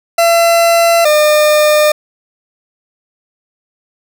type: tone pair in turn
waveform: 40% pulse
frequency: 675 / 603.8 Hz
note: E5 / D5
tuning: +41 / +48 cents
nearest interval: major second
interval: 193 cents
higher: first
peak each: -6 dBFS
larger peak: neither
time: 0.18-1.05 / 1.05-1.92 s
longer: neither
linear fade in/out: 5 ms
effects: none

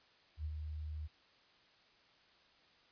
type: tone with ADSR envelope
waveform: sine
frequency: 76.7 Hz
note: D#2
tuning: 24 cents flat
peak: -36 dBFS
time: 0.37-1.08 s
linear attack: 76 ms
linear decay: 55 ms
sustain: -4 dB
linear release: 25 ms
effects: white hiss -67 dBFS RMS until 2.91 s + resampled to 11025 Hz

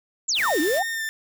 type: exponential two-way sweep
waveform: sine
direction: down then up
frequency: 7820 to 284.9 to 831 Hz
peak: -20 dBFS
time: 0.28-0.83 s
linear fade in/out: 10 ms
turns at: 0.6 s
type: noise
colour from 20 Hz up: white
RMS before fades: -34 dBFS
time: 0.34-0.82 s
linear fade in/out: 50 ms
type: tone with vibrato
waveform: 40% pulse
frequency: 1806 Hz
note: A6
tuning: 45 cents sharp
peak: -25 dBFS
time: 0.43-1.09 s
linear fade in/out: 0 ms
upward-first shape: sine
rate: 2.8 Hz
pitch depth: 24 cents each way
effects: none

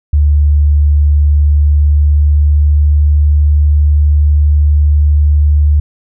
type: tone with pitch glide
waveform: sine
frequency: 73.42 to 73.97 Hz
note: D2 to D2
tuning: 0 to +13 cents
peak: -5 dBFS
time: 0.13-5.8 s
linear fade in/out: 5 ms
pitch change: +13 cents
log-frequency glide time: 1.29-3.14 s
effects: none

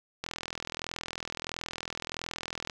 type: click train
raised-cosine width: 0.2 ms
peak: -17 dBFS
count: 103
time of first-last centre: 0.24-2.698 s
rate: 41.5 Hz
effects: none

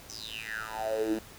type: tone with high-pass filter sweep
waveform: 10% pulse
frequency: 110.5 Hz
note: A2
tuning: 8 cents sharp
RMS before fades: -34 dBFS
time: 0.09-1.19 s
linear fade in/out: 5 ms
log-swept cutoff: 6000 to 260 Hz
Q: 9.3
effects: pink hiss -50 dBFS RMS until 1.38 s

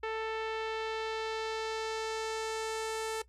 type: tone with low-pass filter sweep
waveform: sawtooth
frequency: 442.3 Hz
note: A4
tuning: 9 cents sharp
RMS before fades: -35 dBFS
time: 0.03-3.22 s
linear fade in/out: 5 ms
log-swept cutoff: 2500 to 9900 Hz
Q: 1.2
effects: noise-tail reverb RT60 0.1 s tail -17 dB re dry + added 60 Hz sine -59 dBFS peak until 3.28 s

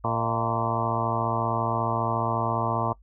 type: harmonic tone with a mistuned harmonic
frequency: 114.6 Hz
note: A#2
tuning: 29 cents flat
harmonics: 1 / 2 / 3 / 4 / 5 / 6 / 7 / 8 / 9 / 10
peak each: -30 / -34 / -36 / -35 / -34 / -32 / -35 / -31 / -31 / -32 dBFS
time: 0.04-2.93 s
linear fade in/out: 5 ms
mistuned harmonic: 5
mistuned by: +71 cents
effects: noise-tail reverb RT60 0.1 s tail -21 dB re dry + added 50 Hz sine -51 dBFS peak until 3.02 s

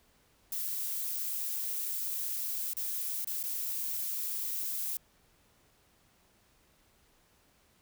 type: noise with dropouts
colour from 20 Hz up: violet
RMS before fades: -35 dBFS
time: 0.52-4.97 s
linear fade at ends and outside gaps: 2 ms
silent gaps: 2.734-2.768 / 3.246-3.272 / 3.43-3.437 s
effects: pink hiss -67 dBFS RMS until 7.81 s

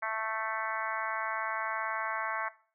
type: harmonic tone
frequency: 220.6 Hz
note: A3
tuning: 5 cents sharp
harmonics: 3 / 4 / 5 / 6 / 7 / 8 / 9 / 10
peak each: -39 / -39 / -37 / -40 / -38 / -43 / -40 / -44 dBFS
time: 0.02-2.49 s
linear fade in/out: 10 ms
effects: noise-tail reverb RT60 0.4 s tail -18 dB re dry

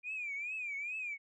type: tone with vibrato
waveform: sine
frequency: 2400 Hz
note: D7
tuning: 37 cents sharp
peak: -36 dBFS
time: 0.03-1.18 s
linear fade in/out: 50 ms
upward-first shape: triangle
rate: 2.4 Hz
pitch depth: 160 cents each way
effects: tanh soft clip ceiling -32 dBFS

